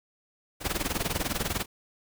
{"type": "noise with tremolo", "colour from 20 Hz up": "pink", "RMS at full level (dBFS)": -27, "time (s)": [0.6, 1.66], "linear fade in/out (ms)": 50, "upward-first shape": "sine", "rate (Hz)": 20, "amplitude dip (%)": 85, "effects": []}